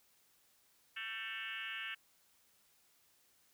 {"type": "tone with frequency modulation", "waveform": "sine", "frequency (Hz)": 2217, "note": "C#7", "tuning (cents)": 0, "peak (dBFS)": -40, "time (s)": [0.96, 1.95], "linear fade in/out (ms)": 10, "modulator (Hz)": 218, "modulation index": 3.6, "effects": ["white hiss -71 dBFS RMS until 3.53 s"]}